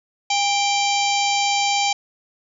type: harmonic tone with a mistuned harmonic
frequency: 784 Hz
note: G5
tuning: in tune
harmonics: 1 / 3 / 4 / 5 / 6 / 7 / 8 / 9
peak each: -20 / -24 / -26 / -30 / -29 / -31 / -31 / -30 dBFS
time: 0.3-1.93 s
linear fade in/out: 5 ms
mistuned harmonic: 1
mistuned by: +53 cents
effects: none